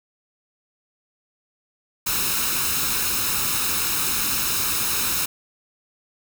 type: noise with comb filter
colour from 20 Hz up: white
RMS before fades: -23 dBFS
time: 2.06-5.26 s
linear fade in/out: 10 ms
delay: 0.76 ms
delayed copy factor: +0.6
effects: none